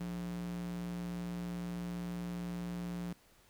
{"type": "tone with high-pass filter", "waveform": "square", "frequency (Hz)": 58.9, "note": "A#1", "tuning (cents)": 19, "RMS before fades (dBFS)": -40, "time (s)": [0, 3.13], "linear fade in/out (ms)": 5, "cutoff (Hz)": 150, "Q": 4.5, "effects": ["pink hiss -65 dBFS RMS until 3.49 s"]}